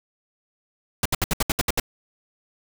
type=noise bursts; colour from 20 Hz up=pink; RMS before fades=-21 dBFS; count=9; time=1.03-1.799 s; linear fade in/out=2 ms; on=25 ms; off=68 ms; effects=none